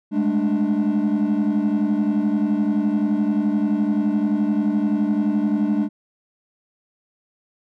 triangle tone cluster, 204.7 / 216.3 / 295.4 Hz, G#3 / A3 / D4, -25 / -29 / +10 cents, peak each -19 dBFS, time 0.11-5.89 s, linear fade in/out 50 ms, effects tanh soft clip ceiling -11 dBFS

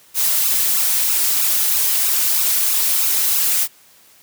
blue noise with flanger, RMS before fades -17 dBFS, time 0.14-3.68 s, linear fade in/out 50 ms, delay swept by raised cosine 0.75 to 5.55 ms, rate 3.1 Hz, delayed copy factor +1, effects white hiss -50 dBFS RMS until 4.22 s + high-pass 60 Hz 12 dB/octave

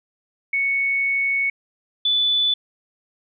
sine tone pair in turn, 2217 / 3481 Hz, C#7 / A7, 0 / -19 cents, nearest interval minor sixth, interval 781 cents, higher second, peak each -18 / -16 dBFS, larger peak second, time 0.53-1.5 / 2.05-2.54 s, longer first, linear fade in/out 5 ms, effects none

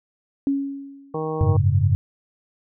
sine tone with exponential decay, 277.2 Hz, C#4, in tune, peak -16 dBFS, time 0.47-1.3 s, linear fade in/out 1 ms, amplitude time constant 180 ms
harmonic tone, 157 Hz, D#3, 16 cents sharp, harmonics 1 / 2 / 3 / 4 / 5 / 6 / 7, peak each -30 / -32 / -26 / -39 / -33 / -38 / -35 dBFS, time 1.14-1.57 s, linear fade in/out 5 ms
sine chord, F# suspended second, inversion none, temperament equal, 92.5 / 103.83 / 138.59 Hz, F#2 / G#2 / C#3, 0 / 0 / 0 cents, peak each -19 / -19 / -21 dBFS, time 1.41-1.95 s, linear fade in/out 0 ms
effects none

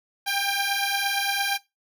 10% pulse beating tone pair, 792 / 800.7 Hz, G5 / G5, +18 / +37 cents, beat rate 8.7 Hz, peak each -18 dBFS, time 0.26-1.58 s, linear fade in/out 20 ms, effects noise-tail reverb RT60 0.2 s tail -19 dB re dry

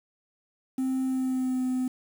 triangle tone with pitch glide, 261.6 to 255.3 Hz, C4 to C4, 0 to -42 cents, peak -22 dBFS, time 0.78-1.88 s, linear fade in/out 5 ms, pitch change -42 cents, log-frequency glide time 1.05-1.62 s, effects tanh soft clip ceiling -19 dBFS + 8-bit

